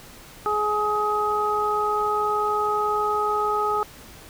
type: harmonic tone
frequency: 420.4 Hz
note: G#4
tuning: 21 cents sharp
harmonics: 1 / 2 / 3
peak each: -26 / -26 / -23 dBFS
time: 0.46-3.83 s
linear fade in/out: 0 ms
effects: pink hiss -45 dBFS RMS until 4.29 s